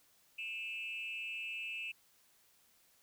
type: tone with frequency modulation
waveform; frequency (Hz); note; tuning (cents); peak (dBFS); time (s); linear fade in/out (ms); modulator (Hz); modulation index
sine; 2637; E7; 0; -38; 0.38-1.92; 10; 216; 0.7
effects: tanh soft clip ceiling -35 dBFS + white hiss -69 dBFS RMS until 3.02 s